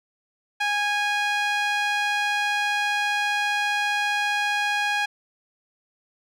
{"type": "tone with band-pass filter", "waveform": "sawtooth", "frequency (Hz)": 825, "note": "G#5", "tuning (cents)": -12, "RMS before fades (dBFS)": -24, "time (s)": [0.6, 5.06], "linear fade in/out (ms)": 10, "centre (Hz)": 2100, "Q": 1.1, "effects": []}